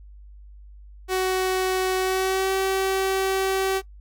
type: tone with pitch glide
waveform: sawtooth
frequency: 373.9 to 383.5 Hz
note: F#4 to G4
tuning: +18 to -38 cents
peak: -17 dBFS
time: 1.08-3.82 s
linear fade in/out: 50 ms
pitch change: +44 cents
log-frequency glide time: 1.98-2.52 s
effects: noise-tail reverb RT60 0.1 s tail -20 dB re dry + added 50 Hz sine -42 dBFS peak until 4 s